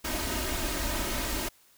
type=noise with comb filter; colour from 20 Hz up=pink; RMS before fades=-31 dBFS; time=0.04-1.49 s; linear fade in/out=10 ms; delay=3.2 ms; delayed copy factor=+0.7; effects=white hiss -61 dBFS RMS until 1.77 s